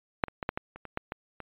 clicks, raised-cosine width 0.5 ms, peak -7 / -25 / -18 / -12 / -16 / -29 / -25 / -15 / -19 / -24 dBFS, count 10, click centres 0.238 / 0.283 / 0.428 / 0.491 / 0.575 / 0.76 / 0.853 / 0.974 / 1.121 / 1.403 s, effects resampled to 8000 Hz

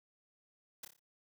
white noise with echo, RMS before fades -45 dBFS, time 0.83-0.85 s, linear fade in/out 5 ms, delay 29 ms, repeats 5, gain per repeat -6 dB, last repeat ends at 0.995 s, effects none

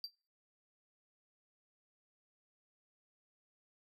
triangle tone with exponential decay, 4699 Hz, D8, in tune, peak -34 dBFS, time 0.04-0.12 s, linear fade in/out 1 ms, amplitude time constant 16 ms, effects noise-tail reverb RT60 0.4 s tail -26 dB re dry

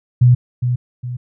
sine tone with echo, 123.47 Hz, B2, in tune, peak -6 dBFS, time 0.21-0.35 s, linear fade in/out 10 ms, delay 410 ms, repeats 2, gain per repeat -8 dB, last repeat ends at 1.17 s, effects none

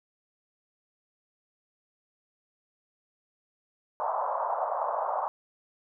white band-pass noise, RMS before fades -30 dBFS, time 4-5.28 s, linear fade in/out 0 ms, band 570 to 1100 Hz, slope 48 dB/octave, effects none

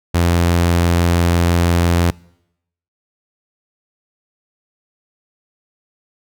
sawtooth tone, 86 Hz, F2, 26 cents flat, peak -8 dBFS, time 0.14-2.11 s, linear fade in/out 10 ms, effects noise-tail reverb RT60 0.8 s tail -24 dB re dry

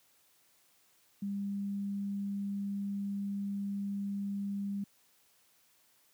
sine tone, 200 Hz, G3, 35 cents sharp, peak -33 dBFS, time 1.22-4.84 s, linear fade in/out 5 ms, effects white hiss -68 dBFS RMS until 6.13 s + high-pass 80 Hz 12 dB/octave

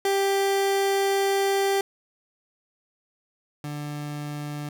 30% pulse tone pair in turn, 393.4 / 147.36 Hz, G4 / D3, +6 / +6 cents, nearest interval octave + perfect fourth, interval 1700 cents, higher first, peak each -18 / -28 dBFS, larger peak first, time 0.05-1.81 / 3.64-4.69 s, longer first, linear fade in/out 2 ms, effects none

